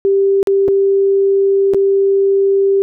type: tone with dropouts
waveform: sine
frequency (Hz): 392.9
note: G4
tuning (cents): +4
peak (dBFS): -9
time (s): 0.05-2.82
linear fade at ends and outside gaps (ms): 0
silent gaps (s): 0.429-0.472 / 0.68-0.685 / 1.736-1.745
effects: none